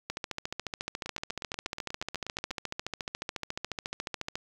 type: two click trains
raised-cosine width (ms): 0.2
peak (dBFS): -20 / -16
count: 13 / 61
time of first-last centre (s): 1.06-2.508 / 0.1-4.355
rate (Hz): 8.29 / 14.1
effects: 8-bit